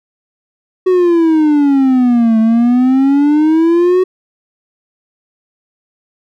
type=exponential two-way sweep; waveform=triangle; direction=down then up; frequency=374.4 to 220 to 374.4 Hz; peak=-5 dBFS; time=0.86-4.04 s; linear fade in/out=10 ms; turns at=2.39 s; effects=none